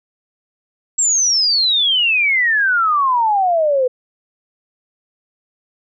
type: exponential sweep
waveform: sine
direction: down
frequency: 7680 to 493.9 Hz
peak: -12 dBFS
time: 0.98-3.88 s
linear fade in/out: 10 ms
effects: none